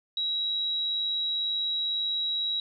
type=tone; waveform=sine; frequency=3866 Hz; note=B7; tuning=38 cents flat; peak=-26 dBFS; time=0.17-2.6 s; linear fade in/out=2 ms; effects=none